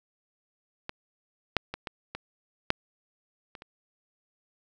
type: clicks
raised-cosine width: 0.3 ms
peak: -18 / -6 / -18 / -18 / -19 / -6 / -26 / -28 dBFS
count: 8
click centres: 0.894 / 1.567 / 1.74 / 1.872 / 2.15 / 2.704 / 3.552 / 3.621 s
effects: none